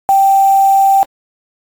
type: tone with quantisation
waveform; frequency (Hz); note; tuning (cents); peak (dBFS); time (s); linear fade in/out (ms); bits
sine; 782; G5; -4; -6; 0.09-1.03; 0; 4
effects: AAC 64 kbps